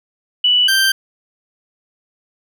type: tone pair in turn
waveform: sine / 20% pulse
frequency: 2960 / 1568 Hz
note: F#7 / G6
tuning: 0 / 0 cents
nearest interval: major seventh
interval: 1100 cents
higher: first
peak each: -10 / -7 dBFS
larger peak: second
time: 0.44-0.68 / 0.68-0.92 s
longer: neither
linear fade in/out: 5 ms
effects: none